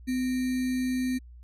sine tone with sample-and-hold, 254.5 Hz, C4, 48 cents flat, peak -25 dBFS, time 0.07-1.19 s, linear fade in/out 20 ms, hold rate 2100 Hz, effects added 60 Hz sine -45 dBFS peak until 1.43 s + resampled to 32000 Hz

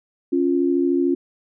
sine tone pair together, 275.7 / 349.2 Hz, C#4 / F4, -9 / 0 cents, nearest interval major third, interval 409 cents, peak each -19 dBFS, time 0.32-1.15 s, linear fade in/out 10 ms, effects none

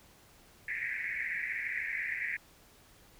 white band-pass noise, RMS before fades -36 dBFS, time 0.68-2.37 s, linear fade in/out 5 ms, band 1700 to 2300 Hz, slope 96 dB/octave, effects pink hiss -60 dBFS RMS until 3.19 s

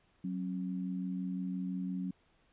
sine tone pair together, 185.07 / 270.9 Hz, F#3 / C#4, +1 / -40 cents, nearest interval perfect fifth, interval 659 cents, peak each -35 / -40 dBFS, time 0.24-2.11 s, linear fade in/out 5 ms, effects pink hiss -70 dBFS RMS until 2.52 s + resampled to 8000 Hz

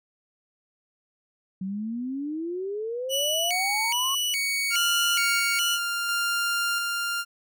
sine exponential sweep, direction up, 184.9 to 1108.7 Hz, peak -28 dBFS, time 1.61-4.15 s, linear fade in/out 5 ms
sawtooth tone with vibrato, 2569 Hz, E7, 45 cents flat, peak -21 dBFS, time 3.09-5.79 s, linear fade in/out 50 ms, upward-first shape square, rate 1.2 Hz, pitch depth 240 cents each way
sawtooth tone with tremolo, 1396.9 Hz, F6, in tune, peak -20 dBFS, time 4.7-7.25 s, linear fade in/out 50 ms, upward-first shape square, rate 0.72 Hz, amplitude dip 25%
effects none

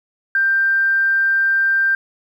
sine tone, 1575 Hz, G6, 8 cents sharp, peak -13 dBFS, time 0.35-1.95 s, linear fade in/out 2 ms, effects 8-bit

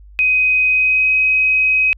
sine tone with pitch glide, 2513 to 2530 Hz, D#7 to D#7, +17 to +28 cents, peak -11 dBFS, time 0.19-1.93 s, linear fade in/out 0 ms, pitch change +11 cents, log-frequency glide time 0.7-1.11 s, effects added 50 Hz sine -38 dBFS peak until 1.97 s

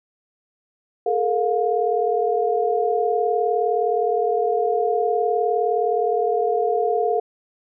sine tone cluster, 423.1 / 462.6 / 709 Hz, G#4 / A#4 / F5, +32 / -13 / +26 cents, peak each -22 dBFS, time 1.06-7.2 s, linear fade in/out 5 ms, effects none

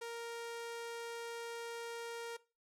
sawtooth tone, 466.2 Hz, A#4, in tune, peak -38 dBFS, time 0.01-2.37 s, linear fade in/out 10 ms, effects noise-tail reverb RT60 0.3 s tail -19 dB re dry + low-pass 12000 Hz 12 dB/octave

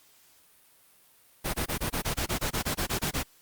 pink noise bursts, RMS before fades -29 dBFS, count 15, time 1.44-3.234 s, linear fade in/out 20 ms, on 100 ms, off 21 ms, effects white hiss -60 dBFS RMS until 3.41 s + Opus 48 kbps

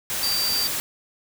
sine tone in noise, 4674 Hz, D8, 9 cents flat, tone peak -22 dBFS, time 0.23-0.67 s, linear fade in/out 0 ms, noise white, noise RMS -27 dBFS, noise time 0.1-0.8 s, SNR +2 dB, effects none

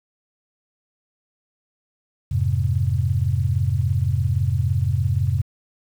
sine chord, F minor, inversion none, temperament just, 87.31 / 104.77 / 130.96 Hz, F2 / Ab2 / C3, 0 / +16 / +2 cents, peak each -22 dBFS, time 2.31-5.42 s, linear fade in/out 10 ms, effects 8-bit

